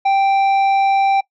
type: tone with tanh clipping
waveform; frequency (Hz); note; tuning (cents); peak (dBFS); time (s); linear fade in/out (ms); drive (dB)
sine; 784; G5; 0; -13; 0.05-1.21; 10; 8
effects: noise-tail reverb RT60 0.1 s tail -22 dB re dry